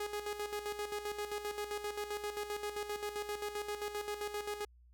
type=tone with tremolo; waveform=sawtooth; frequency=415.3 Hz; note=G#4; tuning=in tune; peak=-32 dBFS; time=0-4.65 s; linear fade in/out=5 ms; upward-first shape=square; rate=7.6 Hz; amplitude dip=60%; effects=added 60 Hz sine -59 dBFS peak until 4.93 s